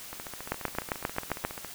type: two click trains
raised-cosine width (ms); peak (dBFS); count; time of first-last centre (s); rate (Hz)
0.5; -23 / -12; 23 / 8; 0.13-1.647 / 0.52-1.45; 14.5 / 7.53
effects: white hiss -44 dBFS RMS until 1.74 s